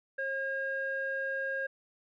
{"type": "tone with low-pass filter", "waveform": "square", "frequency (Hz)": 540, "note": "C#5", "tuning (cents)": -45, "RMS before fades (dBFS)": -34, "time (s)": [0.18, 1.67], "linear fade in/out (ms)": 10, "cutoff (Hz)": 1500, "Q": 9.7, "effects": []}